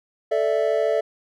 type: chord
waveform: triangle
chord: A suspended fourth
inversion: none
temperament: just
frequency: 440 / 586.7 / 660 Hz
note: A4 / D5 / E5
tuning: 0 / -2 / +2 cents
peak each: -21 dBFS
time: 0.31-1.01 s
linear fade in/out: 10 ms
effects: none